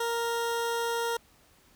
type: tone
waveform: 20% pulse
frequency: 466.2 Hz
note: A#4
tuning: in tune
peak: -23 dBFS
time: 0-1.17 s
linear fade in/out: 5 ms
effects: pink hiss -61 dBFS RMS until 1.75 s